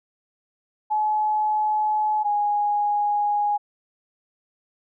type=tone pair in turn; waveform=sine; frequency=853 / 827.3 Hz; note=G#5 / G#5; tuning=+46 / -7 cents; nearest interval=minor second; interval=53 cents; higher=first; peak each=-19 dBFS; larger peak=neither; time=0.9-2.24 / 2.24-3.58 s; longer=neither; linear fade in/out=20 ms; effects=none